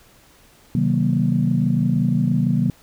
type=chord; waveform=sine; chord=C half-diminished seventh; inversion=none; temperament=just; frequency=130.81 / 156.98 / 188.37 / 235.5 Hz; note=C3 / Eb3 / Gb3 / Bb3; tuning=0 / +16 / +31 / +18 cents; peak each=-21 dBFS; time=0.75-2.7 s; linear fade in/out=2 ms; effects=tanh soft clip ceiling -6 dBFS + pink hiss -52 dBFS RMS until 2.82 s